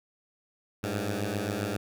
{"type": "beating tone pair", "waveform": "10% pulse", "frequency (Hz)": [98.7, 106.2], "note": ["G2", "G#2"], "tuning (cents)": [12, 39], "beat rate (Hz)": 7.5, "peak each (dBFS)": -24, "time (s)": [0.83, 1.77], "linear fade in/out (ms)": 10, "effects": []}